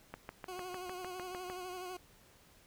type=click train; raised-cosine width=0.5 ms; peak=-27 dBFS; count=10; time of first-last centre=0.14-1.5 s; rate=6.62 Hz
type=tone with vibrato; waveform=20% pulse; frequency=364.7 Hz; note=F#4; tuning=25 cents flat; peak=-37 dBFS; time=0.48-1.97 s; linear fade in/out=5 ms; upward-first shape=sine; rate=12 Hz; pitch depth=40 cents each way
effects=pink hiss -63 dBFS RMS until 2.66 s